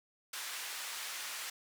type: band-pass noise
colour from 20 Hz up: pink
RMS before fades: -42 dBFS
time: 0.33-1.5 s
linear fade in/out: 5 ms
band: 1400 to 14000 Hz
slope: 12 dB/octave
effects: none